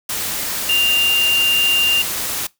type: tone in noise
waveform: sine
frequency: 2794 Hz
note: F7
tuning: in tune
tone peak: -13 dBFS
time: 0.69-2.02 s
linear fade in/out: 5 ms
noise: white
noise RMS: -23 dBFS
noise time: 0.09-2.47 s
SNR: +7 dB
effects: noise-tail reverb RT60 0.2 s tail -22 dB re dry